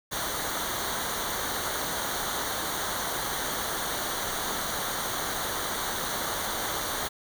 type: noise with comb filter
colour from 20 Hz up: pink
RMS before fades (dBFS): -31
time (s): 0.11-7.09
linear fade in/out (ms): 20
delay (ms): 0.39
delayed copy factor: -0.75
effects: none